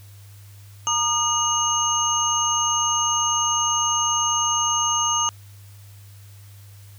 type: tone cluster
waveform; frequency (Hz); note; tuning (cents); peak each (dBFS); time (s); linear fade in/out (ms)
sine; 931 / 1221 / 2888 / 6360; A#5 / D#6 / F#7 / G8; -2 / -33 / -43 / +24; -27 / -24 / -26 / -22; 0.87-5.29; 0
effects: added 100 Hz sine -42 dBFS peak until 6.98 s + white hiss -53 dBFS RMS until 6.98 s